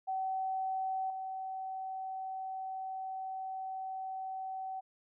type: tone with level steps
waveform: sine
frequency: 761 Hz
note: F#5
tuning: 48 cents sharp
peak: -32 / -37 dBFS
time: 0.07-4.81 s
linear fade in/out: 20 ms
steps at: 1.1 s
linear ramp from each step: 2 ms
effects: none